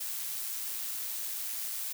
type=noise with amplitude modulation; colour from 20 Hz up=blue; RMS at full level=-35 dBFS; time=0-1.93 s; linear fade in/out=10 ms; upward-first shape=sine; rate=114 Hz; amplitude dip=30%; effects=none